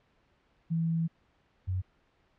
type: tone pair in turn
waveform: sine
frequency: 164.6 / 92.57 Hz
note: E3 / F#2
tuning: -2 / +1 cents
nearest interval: minor seventh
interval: 997 cents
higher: first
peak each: -26 / -28 dBFS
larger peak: first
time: 0.7-1.08 / 1.67-1.82 s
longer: first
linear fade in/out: 20 ms
effects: pink hiss -69 dBFS RMS until 2.38 s + low-pass 3000 Hz 12 dB/octave